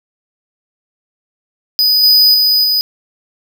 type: tone with level steps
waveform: square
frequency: 4978 Hz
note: D#8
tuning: in tune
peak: -9 / -6 / -9 / -11 dBFS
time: 1.79-2.81 s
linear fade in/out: 0 ms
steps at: 2.03 / 2.34 / 2.64 s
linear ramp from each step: 5 ms
effects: none